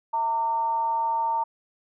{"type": "tone with frequency modulation", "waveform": "sine", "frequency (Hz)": 913, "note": "A#5", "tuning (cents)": -36, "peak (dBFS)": -22, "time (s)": [0.13, 1.44], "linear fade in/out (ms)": 10, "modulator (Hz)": 259, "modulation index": 0.31, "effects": []}